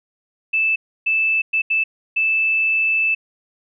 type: tone bursts at uneven times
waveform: sine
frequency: 2633 Hz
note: E7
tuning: 3 cents flat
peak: -15 dBFS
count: 5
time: 0.53-0.76 / 1.06-1.42 / 1.53-1.62 / 1.7-1.84 / 2.16-3.15 s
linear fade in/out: 10 ms
effects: none